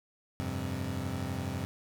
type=chord; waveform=25% pulse; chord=F suspended second; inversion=none; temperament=equal with one note detuned; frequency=87.31 / 99.37 / 130.81 Hz; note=F2 / G2 / C3; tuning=0 / +24 / 0 cents; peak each=-34 dBFS; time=0.4-1.65 s; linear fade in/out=0 ms; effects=none